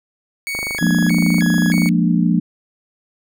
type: tone with vibrato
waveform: 40% pulse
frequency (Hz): 1932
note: B6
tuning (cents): -39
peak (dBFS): -21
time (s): 0.47-1.89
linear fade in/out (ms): 0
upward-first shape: square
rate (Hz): 1.6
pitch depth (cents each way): 250
type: click train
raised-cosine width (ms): 1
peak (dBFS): -15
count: 34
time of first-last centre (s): 0.55-1.86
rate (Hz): 25.2
type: chord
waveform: sine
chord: Bb dominant seventh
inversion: second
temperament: equal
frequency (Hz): 174.61 / 207.7 / 233.1 / 293.7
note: F3 / Ab3 / Bb3 / D4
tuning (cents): 0 / 0 / 0 / 0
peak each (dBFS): -15 / -21 / -18 / -21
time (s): 0.81-2.4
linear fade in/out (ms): 10
effects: none